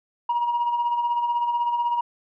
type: tone with tremolo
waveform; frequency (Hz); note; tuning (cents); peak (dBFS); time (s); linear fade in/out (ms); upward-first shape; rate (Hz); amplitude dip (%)
sine; 953; A#5; +38; -17; 0.29-2.01; 5; sine; 16; 55
effects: tanh soft clip ceiling -17 dBFS